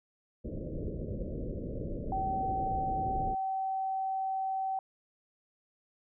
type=low-pass noise; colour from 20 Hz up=pink; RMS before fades=-37 dBFS; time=0.44-3.35 s; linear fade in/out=10 ms; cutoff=600 Hz; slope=96 dB/octave
type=tone; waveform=sine; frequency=767 Hz; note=G5; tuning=38 cents flat; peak=-30 dBFS; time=2.12-4.79 s; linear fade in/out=2 ms
effects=none